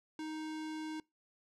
square tone, 312.1 Hz, D#4, 5 cents sharp, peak -40 dBFS, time 0.19-1 s, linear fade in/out 2 ms, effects noise-tail reverb RT60 0.2 s tail -24 dB re dry + low-pass 7000 Hz 12 dB/octave

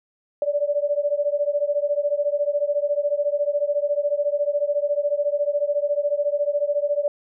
sine beating tone pair, 575 / 589 Hz, D5 / D5, -37 / +5 cents, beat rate 14 Hz, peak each -22 / -23 dBFS, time 0.42-7.08 s, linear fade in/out 2 ms, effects none

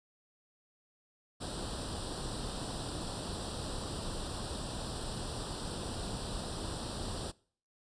pink noise with comb filter, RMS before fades -39 dBFS, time 1.4-7.32 s, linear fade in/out 20 ms, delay 0.23 ms, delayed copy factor +0.85, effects noise-tail reverb RT60 0.5 s tail -23 dB re dry + resampled to 22050 Hz

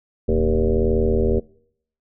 sine tone with frequency modulation, 227.7 Hz, A#3, 40 cents flat, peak -15 dBFS, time 0.28-1.4 s, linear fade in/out 10 ms, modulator 81.6 Hz, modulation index 3.5, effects noise-tail reverb RT60 0.7 s tail -25 dB re dry

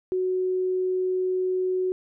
sine tone, 370 Hz, F#4, in tune, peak -22 dBFS, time 0.12-1.92 s, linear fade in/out 0 ms, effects none

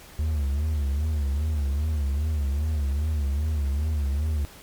triangle tone with vibrato, 73.42 Hz, D2, in tune, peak -20 dBFS, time 0.19-4.45 s, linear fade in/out 0 ms, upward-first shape sine, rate 2.5 Hz, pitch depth 120 cents each way, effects pink hiss -47 dBFS RMS until 4.62 s + MP3 96 kbps

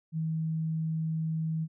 sine tone, 160 Hz, D#3, 49 cents sharp, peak -28 dBFS, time 0.12-1.68 s, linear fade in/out 50 ms, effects none

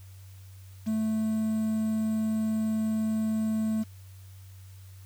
triangle tone with quantisation, 218.7 Hz, A3, 10 cents flat, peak -23 dBFS, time 0.86-3.84 s, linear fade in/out 20 ms, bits 8, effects added 95 Hz sine -45 dBFS peak until 5.05 s + white hiss -59 dBFS RMS until 5.05 s

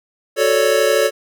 square chord, D major seventh, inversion first, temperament equal, 370 / 440 / 554.4 / 587.3 Hz, F#4 / A4 / C#5 / D5, 0 / 0 / 0 / 0 cents, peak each -23 / -18 / -17 / -21 dBFS, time 0.36-1.11 s, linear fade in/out 50 ms, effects none

